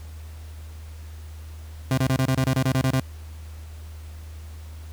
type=tone bursts; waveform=30% pulse; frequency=131.2 Hz; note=C3; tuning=5 cents sharp; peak=-16 dBFS; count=12; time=1.91-2.999 s; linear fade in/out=2 ms; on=66 ms; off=27 ms; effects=added 78 Hz sine -36 dBFS peak until 4.92 s + pink hiss -51 dBFS RMS until 4.92 s